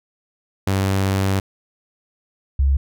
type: tone pair in turn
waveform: sawtooth / sine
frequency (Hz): 96.8 / 68.45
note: G2 / C#2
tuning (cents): -21 / -21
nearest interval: tritone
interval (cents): 600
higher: first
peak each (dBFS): -13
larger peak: neither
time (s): 0.67-1.4 / 2.59-2.77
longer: first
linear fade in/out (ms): 5
effects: none